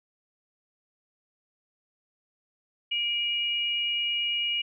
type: tone pair together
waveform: sine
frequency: 2349 / 2880 Hz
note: D7 / F#7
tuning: 0 / -47 cents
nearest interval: major third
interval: 353 cents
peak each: -32 / -26 dBFS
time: 2.91-4.62 s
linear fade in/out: 10 ms
effects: none